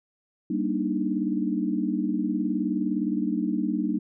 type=chord; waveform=sine; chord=Eb major seventh; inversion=first; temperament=just; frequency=194.45 / 233.3 / 291.7 / 311.1 Hz; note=G3 / Bb3 / D4 / Eb4; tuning=-14 / +2 / -12 / 0 cents; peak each=-29 dBFS; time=0.5-3.99 s; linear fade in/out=5 ms; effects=none